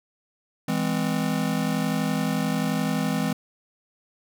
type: chord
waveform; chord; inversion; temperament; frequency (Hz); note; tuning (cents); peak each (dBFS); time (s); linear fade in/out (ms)
square; E augmented; none; just; 164.81 / 206 / 257.5; E3 / G#3 / B#3; 0 / -14 / -28; -28; 0.68-3.33; 5
effects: none